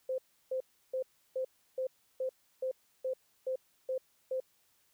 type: tone bursts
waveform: sine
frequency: 519 Hz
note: C5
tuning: 14 cents flat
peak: -31 dBFS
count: 11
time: 0.09-4.402 s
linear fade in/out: 5 ms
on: 92 ms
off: 330 ms
effects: white hiss -71 dBFS RMS until 4.93 s